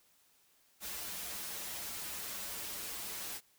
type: noise with comb filter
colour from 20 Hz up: white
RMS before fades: -42 dBFS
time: 0.8-3.41 s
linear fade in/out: 50 ms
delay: 7.7 ms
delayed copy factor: -0.95
effects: white hiss -69 dBFS RMS until 3.58 s